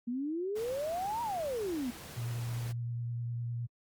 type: exponential two-way sweep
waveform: sine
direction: up then down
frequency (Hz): 232 to 964 to 232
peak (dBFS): -32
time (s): 0.07-1.91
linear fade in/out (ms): 10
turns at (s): 1.22
type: noise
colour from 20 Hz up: pink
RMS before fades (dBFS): -47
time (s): 0.55-2.73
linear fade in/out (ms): 20
type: tone with vibrato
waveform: sine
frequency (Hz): 118.6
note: A#2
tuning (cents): +30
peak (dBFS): -33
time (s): 2.16-3.67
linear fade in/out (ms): 20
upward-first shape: triangle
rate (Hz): 9.8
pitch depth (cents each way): 17
effects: high-pass 60 Hz 12 dB/octave + Opus 48 kbps